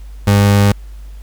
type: tone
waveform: 30% pulse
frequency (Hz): 101.2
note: G#2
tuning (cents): -44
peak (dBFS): -5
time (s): 0.27-0.72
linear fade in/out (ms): 5
effects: added 50 Hz sine -29 dBFS peak until 1.22 s + pink hiss -50 dBFS RMS until 1.22 s